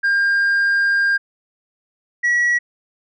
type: tone pair in turn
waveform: sine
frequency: 1604 / 1927.1 Hz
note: G6 / B6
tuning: +39 / -43 cents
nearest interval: minor third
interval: 318 cents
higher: second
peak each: -11 dBFS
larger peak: neither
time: 0.03-1.18 / 2.23-2.59 s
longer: first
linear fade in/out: 20 ms
effects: tanh soft clip ceiling -13 dBFS